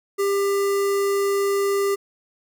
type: tone with notch filter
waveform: square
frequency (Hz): 398.2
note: G4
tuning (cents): +27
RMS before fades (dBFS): -21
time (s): 0.18-1.96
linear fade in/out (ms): 20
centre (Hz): 3300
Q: 1.4
effects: none